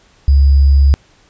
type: tone with sample-and-hold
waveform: sine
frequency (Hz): 69.3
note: C#2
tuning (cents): 0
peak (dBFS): -5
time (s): 0.28-0.94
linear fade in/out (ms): 0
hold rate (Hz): 4900
effects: pink hiss -50 dBFS RMS until 1.29 s + resampled to 16000 Hz